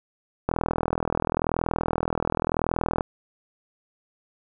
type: click train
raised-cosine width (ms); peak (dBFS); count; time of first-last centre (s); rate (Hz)
1; -9; 104; 0.49-3.008; 40.9
effects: none